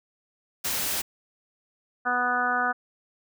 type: noise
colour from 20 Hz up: white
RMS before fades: -28 dBFS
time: 0.64-1.02 s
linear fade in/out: 10 ms
type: harmonic tone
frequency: 246.9 Hz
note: B3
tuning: in tune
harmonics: 1 / 2 / 3 / 4 / 5 / 6 / 7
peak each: -36 / -37 / -28 / -35 / -28 / -26 / -36 dBFS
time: 2.05-2.73 s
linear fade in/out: 20 ms
effects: none